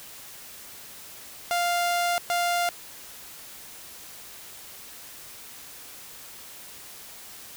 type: tone bursts at uneven times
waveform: sawtooth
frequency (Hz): 698.5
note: F5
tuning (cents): 0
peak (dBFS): -19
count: 2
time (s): 1.51-2.18 / 2.3-2.69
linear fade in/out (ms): 0
effects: white hiss -44 dBFS RMS until 7.56 s